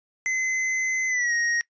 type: tone with pitch glide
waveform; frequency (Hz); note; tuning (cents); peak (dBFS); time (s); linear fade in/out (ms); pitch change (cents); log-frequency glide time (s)
square; 2047 to 1877.1; C7 to A#6; -38 to +12; -23; 0.26-1.61; 0; -150; 1.08-1.33
effects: noise-tail reverb RT60 0.1 s tail -21 dB re dry + resampled to 16000 Hz